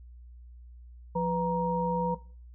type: tone cluster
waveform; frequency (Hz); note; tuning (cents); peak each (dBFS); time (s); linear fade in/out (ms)
sine; 174.9 / 496.6 / 939; F3 / B4 / A#5; +3 / +9 / +12; -30; 1.15-2.15; 10
effects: noise-tail reverb RT60 0.4 s tail -18 dB re dry + added 60 Hz sine -46 dBFS peak until 2.54 s